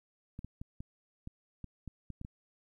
clicks, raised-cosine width 5 ms, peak -30 dBFS, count 10, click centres 0.391 / 0.446 / 0.615 / 0.805 / 1.274 / 1.643 / 1.877 / 2.103 / 2.214 / 2.249 s, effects 12-bit

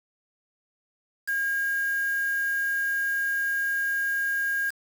sine tone with quantisation, 1621 Hz, G#6, 42 cents flat, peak -24 dBFS, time 1.27-4.71 s, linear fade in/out 20 ms, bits 6, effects none

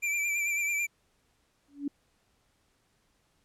square tone with vibrato, 2348 Hz, D7, 1 cent flat, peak -28 dBFS, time 0.02-0.87 s, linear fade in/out 20 ms, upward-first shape sine, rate 9.1 Hz, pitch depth 37 cents each way
sine tone with exponential growth, 284.6 Hz, C#4, 46 cents sharp, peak -26 dBFS, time 1.68-1.88 s, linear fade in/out 5 ms, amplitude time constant 42 ms
effects pink hiss -71 dBFS RMS until 3.44 s + low-pass 11000 Hz 12 dB/octave

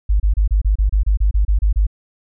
sine tone bursts, 50.6 Hz, G#1, 44 cents flat, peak -11 dBFS, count 13, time 0.09-1.868 s, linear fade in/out 10 ms, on 110 ms, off 29 ms, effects none

